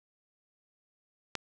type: click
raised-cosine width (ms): 0.2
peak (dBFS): -15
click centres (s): 1.353
effects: none